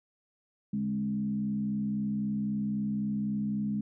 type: tone with frequency modulation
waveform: sine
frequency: 207.7 Hz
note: G#3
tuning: in tune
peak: -28 dBFS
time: 0.73-3.81 s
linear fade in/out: 5 ms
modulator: 63.8 Hz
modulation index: 0.61
effects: none